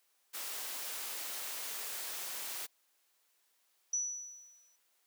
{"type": "noise", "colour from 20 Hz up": "white", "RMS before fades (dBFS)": -41, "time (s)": [0.33, 2.67], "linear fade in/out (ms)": 20}
{"type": "tone with exponential decay", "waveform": "sine", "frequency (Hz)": 5920, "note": "F#8", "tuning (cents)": 0, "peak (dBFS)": -29, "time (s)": [3.93, 4.76], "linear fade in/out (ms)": 5, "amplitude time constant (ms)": 180}
{"effects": ["white hiss -74 dBFS RMS until 5.06 s", "high-pass 400 Hz 12 dB/octave"]}